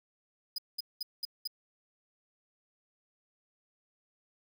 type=tone bursts; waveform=45% pulse; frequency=4978 Hz; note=D#8; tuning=in tune; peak=-32 dBFS; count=5; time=0.56-1.475 s; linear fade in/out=5 ms; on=23 ms; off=200 ms; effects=11-bit